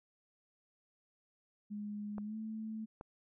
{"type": "tone with pitch glide", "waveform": "sine", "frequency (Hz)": [207.7, 219.2], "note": ["G#3", "A3"], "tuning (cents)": [0, -6], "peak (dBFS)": -39, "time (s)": [1.7, 2.86], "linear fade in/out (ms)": 20, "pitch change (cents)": 94, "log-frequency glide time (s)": [2.23, 2.36]}
{"type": "clicks", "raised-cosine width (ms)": 1, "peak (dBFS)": -32, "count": 2, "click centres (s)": [2.182, 3.011]}
{"effects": []}